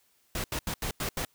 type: noise bursts at uneven times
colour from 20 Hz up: pink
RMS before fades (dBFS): -32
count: 6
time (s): 0.35-0.44 / 0.52-0.59 / 0.67-0.74 / 0.82-0.91 / 1-1.09 / 1.17-1.25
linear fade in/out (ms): 2
effects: white hiss -68 dBFS RMS until 1.34 s